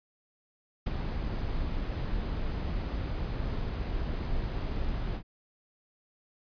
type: noise with ADSR envelope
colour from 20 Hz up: brown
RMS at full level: -26 dBFS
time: 0.86-5.23 s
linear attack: 11 ms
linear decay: 12 ms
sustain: -6 dB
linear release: 83 ms
effects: resampled to 11025 Hz